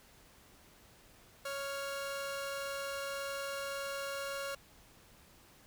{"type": "tone pair together", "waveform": "sawtooth", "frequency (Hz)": [554.4, 1396.9], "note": ["C#5", "F6"], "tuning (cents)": [0, 0], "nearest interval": "octave + major third", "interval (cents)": 1600, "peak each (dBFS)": [-35, -39], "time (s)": [1.45, 4.55], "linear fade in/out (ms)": 5, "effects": ["pink hiss -61 dBFS RMS until 5.66 s"]}